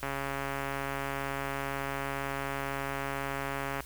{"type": "click train", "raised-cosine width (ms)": 0.5, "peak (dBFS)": -19, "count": 522, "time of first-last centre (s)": [0.03, 3.805], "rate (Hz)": 138, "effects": ["added 60 Hz sine -48 dBFS peak until 3.85 s", "white hiss -50 dBFS RMS until 3.85 s"]}